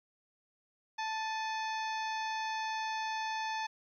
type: harmonic tone with a mistuned harmonic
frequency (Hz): 879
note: A5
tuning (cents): -2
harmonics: 1 / 2 / 3 / 4 / 5 / 6 / 7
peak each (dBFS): -35 / -41 / -45 / -47 / -49 / -51 / -52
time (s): 0.98-3.67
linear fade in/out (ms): 10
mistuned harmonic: 3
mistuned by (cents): -81
effects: 12-bit